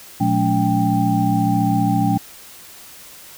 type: tone cluster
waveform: sine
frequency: 116.7 / 178 / 212.6 / 285.1 / 788 Hz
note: A#2 / F3 / G#3 / C#4 / G5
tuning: +2 / +33 / +41 / +49 / +9 cents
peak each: -21 dBFS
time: 0.2-2.18 s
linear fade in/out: 10 ms
effects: white hiss -41 dBFS RMS until 3.37 s